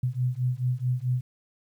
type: beating tone pair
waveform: sine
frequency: 123.47 / 128.07 Hz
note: B2 / C3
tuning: 0 / -37 cents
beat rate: 4.6 Hz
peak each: -27 dBFS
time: 0.03-1.21 s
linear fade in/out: 5 ms
effects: 10-bit